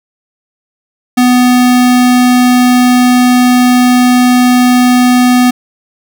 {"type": "tone", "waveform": "square", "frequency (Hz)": 248.5, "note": "B3", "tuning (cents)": 11, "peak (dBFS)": -5, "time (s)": [1.17, 5.51], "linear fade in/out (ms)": 10, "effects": []}